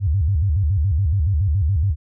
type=tone with vibrato; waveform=sine; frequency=86 Hz; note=F2; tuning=26 cents flat; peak=-15 dBFS; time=0-1.96 s; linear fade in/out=50 ms; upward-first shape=square; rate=7.1 Hz; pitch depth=250 cents each way; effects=none